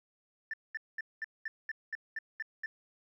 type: tone bursts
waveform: sine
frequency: 1775 Hz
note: A6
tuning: 15 cents sharp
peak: -33 dBFS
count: 10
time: 0.51-2.66 s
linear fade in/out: 2 ms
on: 26 ms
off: 210 ms
effects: tanh soft clip ceiling -31 dBFS + 12-bit